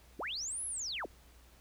sine linear two-way sweep, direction up then down, 179.7 to 11175 to 179.7 Hz, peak -36 dBFS, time 0.19-1.06 s, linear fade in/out 5 ms, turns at 0.65 s, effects added 60 Hz sine -59 dBFS peak until 1.6 s + pink hiss -63 dBFS RMS until 1.6 s

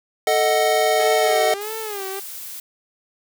square chord, D# diminished, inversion second, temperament equal with one note detuned, 440 / 624.4 / 740 Hz, A4 / D#5 / F#5, 0 / +6 / 0 cents, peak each -22 / -20 / -21 dBFS, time 0.27-1.54 s, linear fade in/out 2 ms
sawtooth tone with vibrato, 412.7 Hz, G#4, 11 cents flat, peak -24 dBFS, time 0.99-2.2 s, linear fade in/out 10 ms, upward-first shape sine, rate 1.6 Hz, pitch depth 130 cents each way
blue noise, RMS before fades -34 dBFS, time 1.61-2.6 s, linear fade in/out 2 ms
effects none

